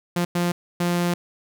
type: tone bursts at uneven times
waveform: sawtooth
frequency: 174.61 Hz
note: F3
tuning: in tune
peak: -16 dBFS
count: 3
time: 0.16-0.25 / 0.35-0.52 / 0.8-1.14 s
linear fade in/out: 5 ms
effects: none